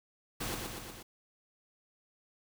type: noise with echo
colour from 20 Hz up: pink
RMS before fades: -37 dBFS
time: 0.4-0.55 s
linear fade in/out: 10 ms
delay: 120 ms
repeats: 4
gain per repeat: -3 dB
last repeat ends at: 1.03 s
effects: none